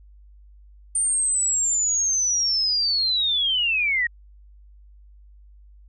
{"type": "linear sweep", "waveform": "sine", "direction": "down", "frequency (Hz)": [8970, 1857], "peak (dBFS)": -19, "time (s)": [0.95, 4.07], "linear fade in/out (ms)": 5, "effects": ["added 50 Hz sine -46 dBFS peak until 5.88 s"]}